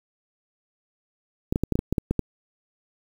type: clicks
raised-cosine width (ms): 3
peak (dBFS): -9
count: 10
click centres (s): 1.525 / 1.559 / 1.636 / 1.723 / 1.755 / 1.791 / 1.926 / 1.982 / 2.11 / 2.193
effects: 7-bit